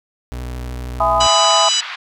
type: tone with vibrato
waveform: 35% pulse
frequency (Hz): 61.74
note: B1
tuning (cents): 0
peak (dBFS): -23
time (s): 0.32-1.27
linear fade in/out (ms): 0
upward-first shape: triangle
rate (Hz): 13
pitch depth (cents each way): 35
type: chord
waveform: sine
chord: E major seventh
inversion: none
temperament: equal with one note detuned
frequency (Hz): 659.3 / 830.6 / 1011.4 / 1244.5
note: E5 / G#5 / B5 / D#6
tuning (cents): 0 / 0 / +41 / 0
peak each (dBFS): -18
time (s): 1-1.69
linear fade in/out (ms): 5
type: band-pass noise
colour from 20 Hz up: pink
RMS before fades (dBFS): -29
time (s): 1.2-1.96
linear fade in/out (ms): 10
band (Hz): 1100 to 3800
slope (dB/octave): 24
type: harmonic tone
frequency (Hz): 987.8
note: B5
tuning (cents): 0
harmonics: 3 / 4 / 5 / 6 / 7 / 8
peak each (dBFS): -18 / -20 / -22 / -24 / -25 / -26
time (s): 1.2-1.81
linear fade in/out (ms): 10
effects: none